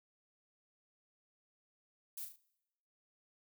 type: noise with echo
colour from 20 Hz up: violet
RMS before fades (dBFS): -44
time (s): 2.17-2.25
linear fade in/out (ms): 5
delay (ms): 37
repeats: 3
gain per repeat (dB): -6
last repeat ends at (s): 2.361
effects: noise-tail reverb RT60 0.9 s tail -22 dB re dry

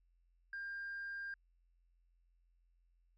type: tone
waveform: sine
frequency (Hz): 1600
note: G6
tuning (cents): +35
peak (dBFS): -40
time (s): 0.53-1.34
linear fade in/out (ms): 2
effects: tanh soft clip ceiling -39 dBFS + added 43 Hz sine -70 dBFS peak until 3.17 s

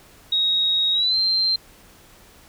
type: tone with pitch glide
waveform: sine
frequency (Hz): 3777 to 4143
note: A#7 to C8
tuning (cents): +22 to -18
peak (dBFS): -17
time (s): 0.32-1.56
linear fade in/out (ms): 5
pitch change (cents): +160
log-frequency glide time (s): 0.93-1.17
effects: pink hiss -50 dBFS RMS until 2.48 s

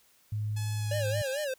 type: tone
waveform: sine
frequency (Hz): 106.1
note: G#2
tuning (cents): +38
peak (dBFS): -29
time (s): 0.32-1.22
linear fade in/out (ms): 5
type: tone with pitch glide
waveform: 5% pulse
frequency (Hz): 854 to 816.4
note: G#5 to G#5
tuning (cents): +48 to -30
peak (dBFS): -29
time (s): 0.56-1.45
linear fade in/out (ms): 10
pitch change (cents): -78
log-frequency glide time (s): 0.76-1.05
type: tone with vibrato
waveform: square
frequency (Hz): 562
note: C#5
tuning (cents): +24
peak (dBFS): -31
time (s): 0.91-1.54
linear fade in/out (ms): 5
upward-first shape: sine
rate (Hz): 4.5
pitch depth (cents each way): 140
effects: white hiss -64 dBFS RMS until 1.58 s

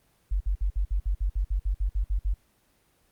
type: tone bursts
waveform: sine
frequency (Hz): 47.07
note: F#1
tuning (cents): +30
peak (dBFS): -22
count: 14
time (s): 0.31-2.341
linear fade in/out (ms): 10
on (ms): 94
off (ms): 55
effects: pink hiss -66 dBFS RMS until 3.11 s + Opus 24 kbps

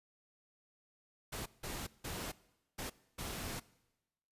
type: noise bursts at uneven times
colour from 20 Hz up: pink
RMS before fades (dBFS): -42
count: 5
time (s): 1.32-1.46 / 1.63-1.87 / 2.04-2.32 / 2.78-2.9 / 3.18-3.6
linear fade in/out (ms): 10
effects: noise-tail reverb RT60 1.0 s tail -21 dB re dry + resampled to 32000 Hz

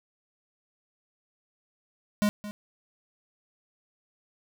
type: tone with echo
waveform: square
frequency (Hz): 207.7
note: G#3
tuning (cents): 0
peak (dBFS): -22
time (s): 2.22-2.29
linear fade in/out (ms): 0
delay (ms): 220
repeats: 1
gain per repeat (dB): -14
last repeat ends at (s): 2.51
effects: none

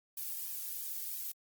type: noise with flanger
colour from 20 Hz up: violet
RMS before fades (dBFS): -40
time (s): 0.17-1.32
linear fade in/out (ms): 5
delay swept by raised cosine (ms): 1.4 to 2.07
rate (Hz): 3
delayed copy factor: -0.65
effects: Opus 48 kbps

